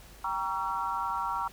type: chord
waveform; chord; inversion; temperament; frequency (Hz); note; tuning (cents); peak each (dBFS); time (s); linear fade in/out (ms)
sine; G diminished seventh; none; just; 784 / 940.8 / 1128.9 / 1354.7; G5 / Bb5 / Db6 / Fb6; 0 / +16 / +31 / +47; -38 / -32 / -35 / -35; 0.24-1.48; 5
effects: added 50 Hz sine -53 dBFS peak until 1.52 s + pink hiss -53 dBFS RMS until 1.52 s